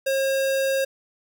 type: tone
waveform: square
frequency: 539 Hz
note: C#5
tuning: 49 cents flat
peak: -21 dBFS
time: 0.06-0.85 s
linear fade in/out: 10 ms
effects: none